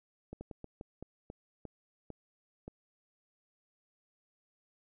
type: slowing click train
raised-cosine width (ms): 2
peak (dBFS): -30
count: 10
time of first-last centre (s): 0.33-2.68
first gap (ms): 80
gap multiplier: 1.28
effects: none